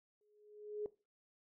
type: tone with exponential growth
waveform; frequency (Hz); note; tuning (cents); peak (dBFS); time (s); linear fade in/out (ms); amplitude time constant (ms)
sine; 419.7; G#4; +18; -35; 0.21-0.86; 1; 140
effects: noise-tail reverb RT60 0.3 s tail -18 dB re dry